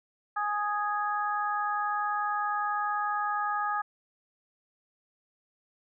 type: harmonic tone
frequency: 415.3 Hz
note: G#4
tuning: in tune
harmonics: 2 / 3 / 4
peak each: -31 / -30 / -35 dBFS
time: 0.36-3.82 s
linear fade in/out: 10 ms
effects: none